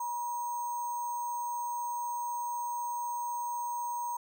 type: tone with sample-and-hold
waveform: sine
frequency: 958 Hz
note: A#5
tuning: 47 cents sharp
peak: -32 dBFS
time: 0-4.17 s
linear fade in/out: 5 ms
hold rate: 7350 Hz
effects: none